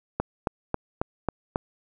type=click train; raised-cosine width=1 ms; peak=-10 dBFS; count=6; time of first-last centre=0.2-1.559 s; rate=3.68 Hz; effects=none